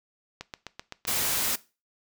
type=click train; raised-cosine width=0.2 ms; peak=-19 dBFS; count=6; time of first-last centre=0.41-1.052 s; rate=7.79 Hz
type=noise; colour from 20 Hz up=white; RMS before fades=-27 dBFS; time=1.07-1.56 s; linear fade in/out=10 ms
effects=noise-tail reverb RT60 0.3 s tail -19 dB re dry